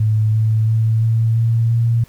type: tone with pitch steps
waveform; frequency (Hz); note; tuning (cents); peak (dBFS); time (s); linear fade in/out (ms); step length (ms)
sine; 108.5 / 110.01 / 111.55 / 113.11 / 114.69 / 116.29; A2 / A2 / A2 / A2 / A#2 / A#2; -24 / 0 / +24 / +48 / -28 / -4; -12; 0-2.04; 5; 340
effects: pink hiss -50 dBFS RMS until 2.08 s